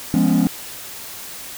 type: chord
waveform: triangle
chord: C# dominant seventh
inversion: first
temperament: just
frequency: 173.24 / 207.9 / 249.5 / 277.2 Hz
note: E#3 / G#3 / B3 / C#4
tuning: -14 / +2 / +18 / 0 cents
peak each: -16 dBFS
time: 0.14-0.47 s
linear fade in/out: 0 ms
effects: tanh soft clip ceiling -7 dBFS + white hiss -34 dBFS RMS until 1.57 s